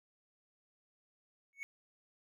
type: tone with exponential growth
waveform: triangle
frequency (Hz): 2217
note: C#7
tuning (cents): 0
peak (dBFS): -34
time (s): 1.53-1.63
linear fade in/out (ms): 0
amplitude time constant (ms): 20
effects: none